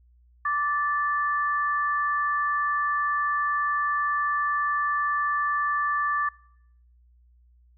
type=tone pair together; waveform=sine; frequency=1169 / 1755 Hz; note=D6 / A6; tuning=-8 / -5 cents; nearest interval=perfect fifth; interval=703 cents; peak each=-24 / -28 dBFS; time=0.45-6.29 s; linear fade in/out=5 ms; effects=noise-tail reverb RT60 0.7 s tail -22 dB re dry + added 60 Hz sine -55 dBFS peak until 7.77 s